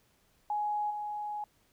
sine tone with level steps, 836 Hz, G#5, 11 cents sharp, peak -29 / -34 dBFS, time 0.5-1.44 s, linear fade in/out 2 ms, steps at 0.9 s, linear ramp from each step 10 ms, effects pink hiss -69 dBFS RMS until 1.72 s

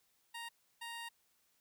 15% pulse tone bursts at uneven times, 932.3 Hz, A#5, in tune, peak -37 dBFS, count 2, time 0.34-0.49 / 0.81-1.09 s, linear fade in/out 10 ms, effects white hiss -75 dBFS RMS until 1.6 s

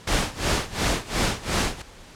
pink noise with tremolo, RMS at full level -21 dBFS, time 0.07-1.82 s, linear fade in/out 5 ms, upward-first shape sine, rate 2.8 Hz, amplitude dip 90%, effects pink hiss -46 dBFS RMS until 2.15 s + low-pass 8000 Hz 12 dB/octave

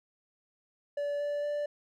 triangle tone with pitch steps, 577 / 581.7 / 586.4 Hz, D5 / D5 / D5, -31 / -17 / -3 cents, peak -28 dBFS, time 0.97-1.66 s, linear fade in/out 5 ms, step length 230 ms, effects none

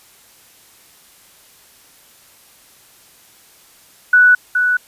sine tone with echo, 1480 Hz, F#6, in tune, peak -6 dBFS, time 4.13-4.35 s, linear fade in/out 5 ms, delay 420 ms, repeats 1, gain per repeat -6 dB, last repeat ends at 4.77 s, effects white hiss -48 dBFS RMS until 4.87 s + resampled to 32000 Hz

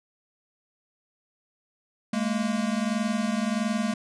square tone pair together, 207.4 / 228.9 Hz, G#3 / A#3, -2 / -31 cents, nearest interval major second, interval 171 cents, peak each -28 dBFS, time 2.13-3.94 s, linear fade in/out 5 ms, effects resampled to 22050 Hz

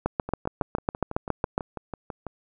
two click trains, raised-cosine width 1 ms, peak -9 / -19 dBFS, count 12 / 13, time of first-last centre 0.06-1.579 / 0.29-2.267 s, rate 7.24 / 6.07 Hz, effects none

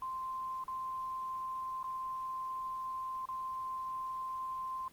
sine tone with dropouts, 1043 Hz, C6, 6 cents flat, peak -36 dBFS, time 0.02-4.88 s, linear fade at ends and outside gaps 2 ms, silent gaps 0.639-0.68 / 1.83-1.841 / 3.255-3.287 s, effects pink hiss -61 dBFS RMS until 4.92 s + Opus 24 kbps

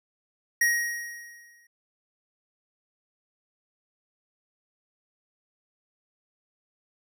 square tone with exponential decay, 1887 Hz, A#6, 21 cents sharp, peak -19 dBFS, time 0.61-1.67 s, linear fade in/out 5 ms, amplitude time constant 230 ms, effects none

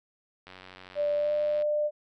click train, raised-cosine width 0.3 ms, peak -30 dBFS, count 108, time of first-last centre 0.47-1.622 s, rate 92.9 Hz
sine tone with pitch glide, 587.3 to 597.2 Hz, D5 to D5, 0 to +29 cents, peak -24 dBFS, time 0.95-1.91 s, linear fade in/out 50 ms, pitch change +29 cents, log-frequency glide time 1.16-1.32 s
effects none

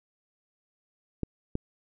clicks, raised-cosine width 3 ms, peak -16 dBFS, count 2, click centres 1.233 / 1.554 s, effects none

